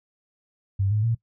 sine tone with pitch steps, 98 / 106.25 / 115.2 Hz, G2 / G#2 / A#2, 0 / +40 / -20 cents, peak -20 dBFS, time 0.79-1.15 s, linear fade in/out 10 ms, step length 120 ms, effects noise-tail reverb RT60 0.1 s tail -19 dB re dry

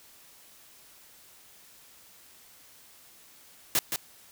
white noise with echo, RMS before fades -24 dBFS, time 3.75-3.79 s, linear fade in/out 0 ms, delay 170 ms, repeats 1, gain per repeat -6 dB, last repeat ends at 3.96 s, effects white hiss -55 dBFS RMS until 4.31 s

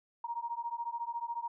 sine beating tone pair, 932.3 / 946.3 Hz, A#5 / A#5, 0 / +26 cents, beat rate 14 Hz, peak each -38 / -38 dBFS, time 0.24-1.48 s, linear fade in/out 5 ms, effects none

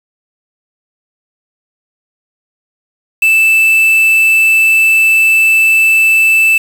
triangle tone with quantisation, 2641 Hz, E7, 3 cents sharp, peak -4 dBFS, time 3.22-6.58 s, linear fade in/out 5 ms, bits 4, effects none

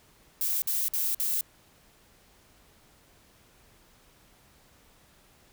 violet noise bursts, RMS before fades -28 dBFS, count 4, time 0.41-1.409 s, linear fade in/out 0 ms, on 210 ms, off 53 ms, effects pink hiss -60 dBFS RMS until 5.52 s

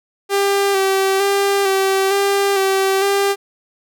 sawtooth tone with vibrato, 392 Hz, G4, in tune, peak -10 dBFS, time 0.29-3.36 s, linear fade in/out 50 ms, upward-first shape square, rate 1.1 Hz, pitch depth 26 cents each way, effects none

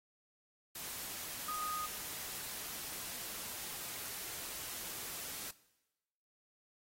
sine tone in noise, 1241 Hz, D#6, 5 cents flat, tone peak -38 dBFS, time 1.48-1.86 s, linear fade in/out 5 ms, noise white, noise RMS -44 dBFS, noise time 0.75-5.51 s, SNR +3 dB, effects noise-tail reverb RT60 1.0 s tail -19 dB re dry + AAC 48 kbps

